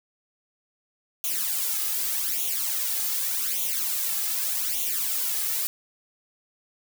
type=noise with flanger; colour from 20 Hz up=blue; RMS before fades=-27 dBFS; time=1.24-5.67 s; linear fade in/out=0 ms; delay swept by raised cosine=0.3 to 2.4 ms; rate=0.84 Hz; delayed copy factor=+0.75; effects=none